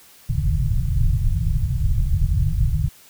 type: low-pass noise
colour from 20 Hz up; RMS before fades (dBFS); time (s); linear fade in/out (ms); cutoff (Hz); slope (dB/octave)
pink; -19; 0.29-2.89; 10; 160; 96
effects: white hiss -49 dBFS RMS until 3.09 s